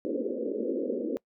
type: band-pass noise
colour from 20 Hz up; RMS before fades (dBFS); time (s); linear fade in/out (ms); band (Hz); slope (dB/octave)
white; -31; 0.05-1.17; 0; 220 to 540; 96
effects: noise-tail reverb RT60 0.1 s tail -24 dB re dry